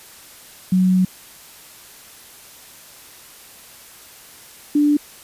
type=tone pair in turn; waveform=sine; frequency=185 / 293.7 Hz; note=F#3 / D4; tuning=0 / 0 cents; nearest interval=minor sixth; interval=800 cents; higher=second; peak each=-12 dBFS; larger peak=neither; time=0.72-1.05 / 4.75-4.97 s; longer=first; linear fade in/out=5 ms; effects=white hiss -43 dBFS RMS until 5.23 s + resampled to 32000 Hz